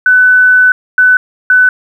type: tone bursts at uneven times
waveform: sine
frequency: 1500 Hz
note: F#6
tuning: 23 cents sharp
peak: -3 dBFS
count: 3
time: 0.06-0.72 / 0.98-1.17 / 1.5-1.69 s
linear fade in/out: 2 ms
effects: 7-bit